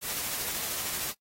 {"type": "noise with tremolo", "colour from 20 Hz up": "white", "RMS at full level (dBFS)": -32, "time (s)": [0.01, 1.14], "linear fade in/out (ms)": 50, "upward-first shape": "sine", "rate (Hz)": 13, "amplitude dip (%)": 25, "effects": ["noise-tail reverb RT60 0.1 s tail -19 dB re dry", "AAC 48 kbps"]}